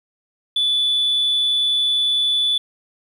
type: tone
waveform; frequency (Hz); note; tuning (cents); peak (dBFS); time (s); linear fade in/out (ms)
sine; 3469; A7; -25; -14; 0.56-2.58; 5
effects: tanh soft clip ceiling -13 dBFS + 9-bit